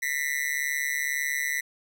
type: tone with amplitude modulation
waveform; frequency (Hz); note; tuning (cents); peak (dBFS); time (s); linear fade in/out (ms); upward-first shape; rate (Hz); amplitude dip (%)
45% pulse; 1975.5; B6; 0; -22; 0.02-1.61; 10; sine; 142; 95
effects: none